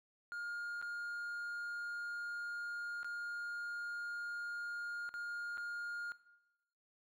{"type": "tone with dropouts", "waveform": "triangle", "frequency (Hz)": 1417, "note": "F6", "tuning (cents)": 25, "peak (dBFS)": -39, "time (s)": [0.32, 6.12], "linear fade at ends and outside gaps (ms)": 0, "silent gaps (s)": [[0.815, 0.825], [3.031, 3.045], [5.091, 5.14], [5.573, 5.58]], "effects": ["noise-tail reverb RT60 1.0 s tail -17 dB re dry"]}